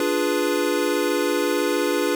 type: chord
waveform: square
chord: D diminished seventh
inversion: none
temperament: equal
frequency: 293.7 / 349.2 / 415.3 / 493.9 Hz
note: D4 / F4 / Ab4 / Cb5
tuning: 0 / 0 / 0 / 0 cents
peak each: -26 dBFS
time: 0-2.15 s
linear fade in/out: 2 ms
effects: none